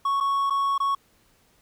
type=tone with dropouts; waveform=triangle; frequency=1108.7 Hz; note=C#6; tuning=in tune; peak=-19 dBFS; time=0.05-0.95 s; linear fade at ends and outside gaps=5 ms; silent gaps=0.203-0.207 / 0.499-0.505 / 0.78-0.801 s; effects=pink hiss -62 dBFS RMS until 1.61 s